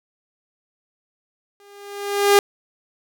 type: tone with exponential growth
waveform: sawtooth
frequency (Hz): 404.1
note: G#4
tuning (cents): -47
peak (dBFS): -5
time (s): 1.6-2.39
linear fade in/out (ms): 1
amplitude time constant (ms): 170
effects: none